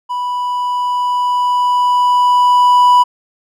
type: tone with level ramp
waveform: triangle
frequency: 986 Hz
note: B5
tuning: 3 cents flat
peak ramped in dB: -15 to -3 dBFS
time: 0.09-3.04 s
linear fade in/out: 20 ms
effects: none